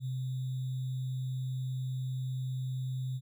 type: tone with sample-and-hold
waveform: sine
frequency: 129.3 Hz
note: C3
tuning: 20 cents flat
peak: -32 dBFS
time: 0-3.21 s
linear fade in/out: 50 ms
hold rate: 3675 Hz
effects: none